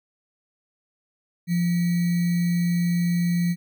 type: tone with sample-and-hold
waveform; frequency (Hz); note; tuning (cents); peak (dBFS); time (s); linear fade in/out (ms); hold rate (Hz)
sine; 173.6; F3; -10; -19; 1.47-3.56; 50; 2100
effects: none